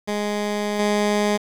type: tone with level steps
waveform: 15% pulse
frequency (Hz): 207.7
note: G#3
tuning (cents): 0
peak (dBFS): -16 / -12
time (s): 0.07-1.38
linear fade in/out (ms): 20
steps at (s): 0.79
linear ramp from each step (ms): 5
effects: low-pass 9000 Hz 12 dB/octave + 7-bit